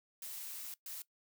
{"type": "noise bursts at uneven times", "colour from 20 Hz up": "blue", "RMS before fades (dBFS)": -45, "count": 2, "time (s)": [[0.22, 0.74], [0.86, 1.02]], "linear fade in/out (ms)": 2, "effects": ["noise-tail reverb RT60 0.1 s tail -19 dB re dry"]}